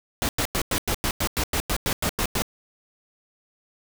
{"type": "noise bursts", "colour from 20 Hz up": "pink", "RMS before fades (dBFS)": -24, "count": 14, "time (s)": [0.22, 2.421], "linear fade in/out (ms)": 0, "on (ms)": 69, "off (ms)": 95, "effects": []}